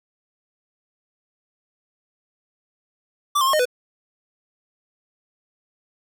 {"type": "tone with pitch steps", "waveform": "square", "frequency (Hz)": [1166, 1053, 1083, 614, 496.9], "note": ["D6", "C6", "C#6", "D#5", "B4"], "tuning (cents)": [-13, 11, -41, -23, 11], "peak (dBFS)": -17, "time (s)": [3.35, 3.655], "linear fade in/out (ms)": 10, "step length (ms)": 61, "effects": []}